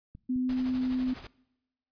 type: clicks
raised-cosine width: 5 ms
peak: -33 dBFS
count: 2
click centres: 0.151 / 0.36 s
type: tone with pitch glide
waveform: sine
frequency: 253.7 to 255.3 Hz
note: B3 to C4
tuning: +47 to -42 cents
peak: -26 dBFS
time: 0.29-1.14 s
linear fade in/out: 10 ms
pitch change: +11 cents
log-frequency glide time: 0.43-0.5 s
type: noise with tremolo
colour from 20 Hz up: pink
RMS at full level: -43 dBFS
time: 0.49-1.27 s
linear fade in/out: 2 ms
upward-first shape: sine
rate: 12 Hz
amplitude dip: 55%
effects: noise-tail reverb RT60 0.9 s tail -22 dB re dry + resampled to 11025 Hz